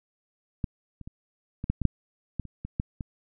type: clicks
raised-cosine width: 5 ms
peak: -15 / -29 / -27 / -20 / -12 / -16 / -7 / -17 / -29 / -22 / -14 / -21 dBFS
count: 12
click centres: 0.642 / 1.013 / 1.075 / 1.641 / 1.7 / 1.817 / 1.853 / 2.397 / 2.453 / 2.65 / 2.799 / 3.008 s
effects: none